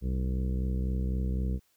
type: harmonic tone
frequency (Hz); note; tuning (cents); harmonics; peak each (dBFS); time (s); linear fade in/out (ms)
63.9; C2; -40; 1 / 2 / 3 / 4 / 5 / 6 / 7 / 8; -28 / -36 / -35 / -46 / -45 / -51 / -46 / -52; 0.01-1.6; 50
effects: white hiss -70 dBFS RMS until 1.76 s